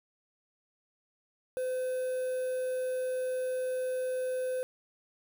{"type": "tone with quantisation", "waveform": "triangle", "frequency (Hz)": 511, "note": "C5", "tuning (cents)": -41, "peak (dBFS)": -28, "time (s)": [1.57, 4.63], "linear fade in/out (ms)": 0, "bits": 8, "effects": []}